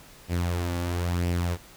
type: tone with flanger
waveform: sawtooth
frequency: 87.31 Hz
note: F2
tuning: in tune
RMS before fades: -27 dBFS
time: 0.28-1.58 s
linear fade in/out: 50 ms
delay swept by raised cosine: 0.37 to 3.57 ms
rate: 1 Hz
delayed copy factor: +0.5
effects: pink hiss -50 dBFS RMS until 1.76 s